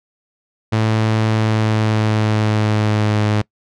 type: tone with pitch glide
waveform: sawtooth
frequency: 110 to 105.82 Hz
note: A2 to G#2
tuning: 0 to +33 cents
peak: -10 dBFS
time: 0.72-3.42 s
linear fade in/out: 10 ms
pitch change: -67 cents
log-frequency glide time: 1.3-3.27 s
effects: noise-tail reverb RT60 0.1 s tail -23 dB re dry + low-pass 5000 Hz 12 dB/octave